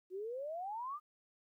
sine exponential sweep, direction up, 357 to 1244.5 Hz, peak -39 dBFS, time 0.1-1 s, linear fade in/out 50 ms, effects 13-bit

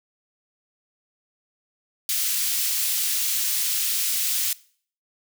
white high-pass noise, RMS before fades -24 dBFS, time 2.09-4.53 s, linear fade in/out 2 ms, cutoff 2800 Hz, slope 12 dB/octave, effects noise-tail reverb RT60 0.5 s tail -21 dB re dry

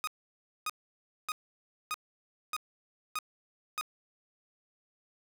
sawtooth tone bursts, 1244.5 Hz, D#6, in tune, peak -28 dBFS, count 7, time 0.04-3.811 s, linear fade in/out 0 ms, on 33 ms, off 590 ms, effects none

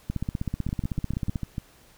two click trains, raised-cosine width 5 ms, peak -15 / -17 dBFS, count 21 / 7, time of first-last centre 0.1-1.358 / 0.69-1.582 s, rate 15.9 / 6.73 Hz, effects pink hiss -56 dBFS RMS until 1.97 s

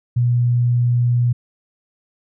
sine tone, 121.3 Hz, B2, 31 cents flat, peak -13 dBFS, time 0.16-1.33 s, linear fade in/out 10 ms, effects none

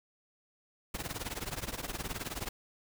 pink noise with tremolo, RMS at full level -35 dBFS, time 0.94-2.49 s, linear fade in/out 5 ms, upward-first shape triangle, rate 19 Hz, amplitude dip 95%, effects none

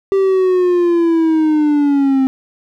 triangle linear sweep, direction down, 392 to 262.1 Hz, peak -8 dBFS, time 0.12-2.27 s, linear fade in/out 0 ms, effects none

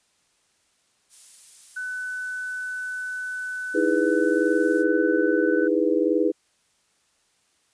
violet noise, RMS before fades -42 dBFS, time 1.09-4.85 s, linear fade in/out 50 ms
sine tone, 1500 Hz, F#6, 23 cents sharp, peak -28 dBFS, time 1.76-5.68 s, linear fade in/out 10 ms
sine chord, E major seventh, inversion third, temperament just, 309 / 329.6 / 412 / 494.4 Hz, D#4 / E4 / G#4 / B4, -12 / 0 / -14 / +2 cents, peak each -24 dBFS, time 3.74-6.32 s, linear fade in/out 20 ms
effects white hiss -66 dBFS RMS until 7.73 s + resampled to 22050 Hz

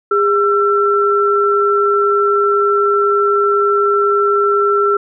sine tone pair together, 406 / 1344 Hz, G#4 / E6, -39 / +33 cents, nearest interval octave + major sixth, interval 2072 cents, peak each -13 dBFS, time 0.11-4.97 s, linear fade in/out 5 ms, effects none

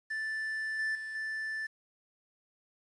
triangle tone with level steps, 1760 Hz, A6, in tune, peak -31 / -28 / -36 / -32 dBFS, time 0.1-1.67 s, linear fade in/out 10 ms, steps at 0.79 / 0.95 / 1.15 s, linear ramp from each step 2 ms, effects resampled to 22050 Hz + 10-bit

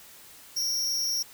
45% pulse tone with amplitude modulation, 5588 Hz, F8, in tune, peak -22 dBFS, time 0.56-1.23 s, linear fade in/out 10 ms, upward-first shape sine, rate 251 Hz, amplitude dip 95%, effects white hiss -50 dBFS RMS until 1.33 s

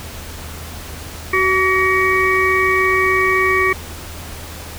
harmonic tone with a mistuned harmonic, 376.2 Hz, F#4, 29 cents sharp, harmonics 1 / 3 / 5 / 6, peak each -18 / -18 / -18 / -18 dBFS, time 1.33-3.73 s, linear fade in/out 5 ms, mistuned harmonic 3, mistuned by +18 cents, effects added 80 Hz sine -33 dBFS peak until 4.78 s + pink hiss -33 dBFS RMS until 4.78 s

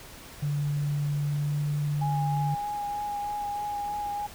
sine tone with pitch glide, 145.3 to 146.73 Hz, D3 to D3, -18 to -1 cents, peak -25 dBFS, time 0.42-2.55 s, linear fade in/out 10 ms, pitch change +17 cents, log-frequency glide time 1.26-1.6 s
sine tone with vibrato, 824 Hz, G#5, 14 cents flat, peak -29 dBFS, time 2.01-4.27 s, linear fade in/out 10 ms, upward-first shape sine, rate 3.2 Hz, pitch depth 14 cents each way
effects pink hiss -46 dBFS RMS until 4.34 s

